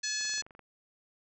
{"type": "harmonic tone", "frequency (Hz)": 857, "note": "A5", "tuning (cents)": -46, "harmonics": [2, 3, 4, 5, 6, 7, 8, 9], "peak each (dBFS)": [-38, -42, -45, -36, -43, -36, -42, -47], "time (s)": [0.03, 0.42], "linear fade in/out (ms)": 10}
{"type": "click train", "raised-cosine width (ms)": 0.5, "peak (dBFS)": -37, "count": 10, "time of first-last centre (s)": [0.21, 0.593], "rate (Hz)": 23.5}
{"effects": []}